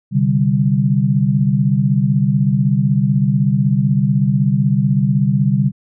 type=chord; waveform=sine; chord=C suspended second; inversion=none; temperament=equal; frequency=130.81 / 146.83 / 196 Hz; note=C3 / D3 / G3; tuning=0 / 0 / 0 cents; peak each=-16 dBFS; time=0.11-5.72 s; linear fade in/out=50 ms; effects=none